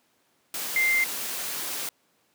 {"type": "tone in noise", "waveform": "sine", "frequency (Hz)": 2093, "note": "C7", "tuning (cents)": 0, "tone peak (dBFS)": -20, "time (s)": [0.76, 1.04], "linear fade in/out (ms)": 2, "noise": "white", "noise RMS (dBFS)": -32, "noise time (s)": [0.54, 1.89], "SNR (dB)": 9, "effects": ["pink hiss -67 dBFS RMS until 2.34 s", "high-pass 200 Hz 12 dB/octave"]}